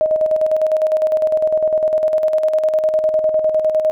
sine tone with tremolo, 624 Hz, D#5, 5 cents sharp, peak -11 dBFS, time 0.01-3.91 s, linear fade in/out 0 ms, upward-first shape square, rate 9.9 Hz, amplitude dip 50%, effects none

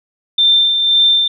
sine tone with tremolo, 3577 Hz, A7, 28 cents sharp, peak -7 dBFS, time 0.38-1.28 s, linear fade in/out 5 ms, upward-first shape sine, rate 1.9 Hz, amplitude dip 45%, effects none

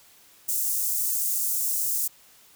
white high-pass noise, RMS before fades -26 dBFS, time 0.48-2.08 s, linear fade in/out 10 ms, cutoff 6800 Hz, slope 24 dB/octave, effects white hiss -55 dBFS RMS until 2.55 s

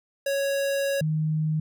square / sine tone pair in turn, 554.4 / 155.57 Hz, C#5 / D#3, 0 / 0 cents, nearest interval octave + minor seventh, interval 2200 cents, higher first, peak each -24 / -22 dBFS, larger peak second, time 0.26-1.01 / 1.01-1.6 s, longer first, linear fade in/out 5 ms, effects none

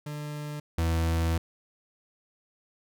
40% pulse tone pair in turn, 148.6 / 82.32 Hz, D3 / E2, +21 / -2 cents, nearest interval minor seventh, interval 1023 cents, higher first, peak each -33 / -23 dBFS, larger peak second, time 0.06-0.6 / 0.78-1.38 s, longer second, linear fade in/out 5 ms, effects none

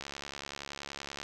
click train, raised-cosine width 0.2 ms, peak -22 dBFS, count 87, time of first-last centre 0.01-1.23 s, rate 70.5 Hz, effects none

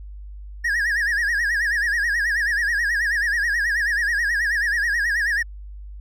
triangle tone with vibrato, 1760 Hz, A6, in tune, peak -17 dBFS, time 0.64-5.43 s, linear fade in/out 10 ms, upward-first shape sine, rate 9.3 Hz, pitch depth 150 cents each way, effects added 50 Hz sine -34 dBFS peak until 6 s

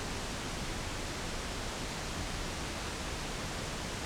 pink low-pass noise, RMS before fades -38 dBFS, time 0-4.05 s, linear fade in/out 0 ms, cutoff 8200 Hz, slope 24 dB/octave, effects none

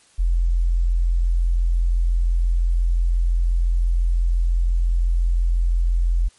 sine tone, 42.9 Hz, F1, 30 cents flat, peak -15 dBFS, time 0.18-6.29 s, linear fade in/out 20 ms, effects white hiss -55 dBFS RMS until 6.38 s + MP3 48 kbps

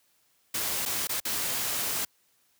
white noise with dropouts, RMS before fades -30 dBFS, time 0.54-2.05 s, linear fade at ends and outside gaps 5 ms, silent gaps 0.854-0.859 / 1.072-1.092 / 1.202-1.251 s, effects white hiss -68 dBFS RMS until 2.59 s + high-pass 60 Hz 12 dB/octave

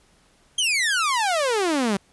sawtooth exponential sweep, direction down, 3227 to 188.5 Hz, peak -16 dBFS, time 0.58-1.97 s, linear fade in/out 5 ms, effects pink hiss -59 dBFS RMS until 2.12 s + resampled to 24000 Hz

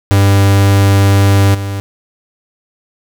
45% pulse tone with level steps, 99 Hz, G2, 18 cents sharp, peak -6 / -17 dBFS, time 0.11-1.8 s, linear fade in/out 0 ms, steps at 1.54 s, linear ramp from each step 10 ms, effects none

